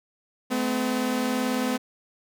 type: tone pair together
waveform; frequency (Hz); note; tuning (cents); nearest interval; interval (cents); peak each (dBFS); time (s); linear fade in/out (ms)
sawtooth; 215.9 / 254.2; A3 / C4; -33 / -50; minor third; 283; -25 / -21; 0.5-1.78; 20
effects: none